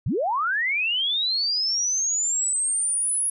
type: linear sweep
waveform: sine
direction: up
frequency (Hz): 77.4 to 10548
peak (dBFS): -21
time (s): 0.06-3.3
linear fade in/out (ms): 5
effects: none